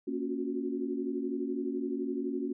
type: chord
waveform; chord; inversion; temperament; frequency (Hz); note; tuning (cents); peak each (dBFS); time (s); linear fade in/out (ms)
sine; Gb major seventh; first; equal with one note detuned; 233.1 / 277.2 / 358.2 / 370; Bb3 / Db4 / F4 / Gb4; 0 / 0 / +44 / 0; -37 / -34 / -38 / -38; 0.07-2.53; 10
effects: none